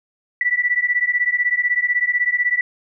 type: beating tone pair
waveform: sine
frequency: 1954 / 1970 Hz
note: B6 / B6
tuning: -19 / -5 cents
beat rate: 16 Hz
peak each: -19 dBFS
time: 0.41-2.61 s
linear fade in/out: 2 ms
effects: none